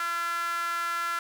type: tone with high-pass filter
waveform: sawtooth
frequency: 340.2 Hz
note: F4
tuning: 45 cents flat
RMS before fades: -30 dBFS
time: 0-1.19 s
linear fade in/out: 2 ms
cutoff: 1400 Hz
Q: 5.9
effects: none

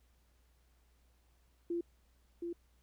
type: tone with echo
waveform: sine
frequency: 342.9 Hz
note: F4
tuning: 32 cents flat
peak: -33 dBFS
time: 1.7-1.81 s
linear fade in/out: 5 ms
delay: 720 ms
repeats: 1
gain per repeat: -4 dB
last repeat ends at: 2.53 s
effects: added 60 Hz sine -67 dBFS peak until 2.82 s + pink hiss -75 dBFS RMS until 2.82 s

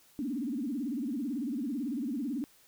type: tone with vibrato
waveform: sine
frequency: 260.6 Hz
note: C4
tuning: 7 cents flat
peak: -31 dBFS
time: 0.19-2.44 s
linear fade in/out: 0 ms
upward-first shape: sine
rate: 18 Hz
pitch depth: 260 cents each way
effects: white hiss -62 dBFS RMS until 2.67 s

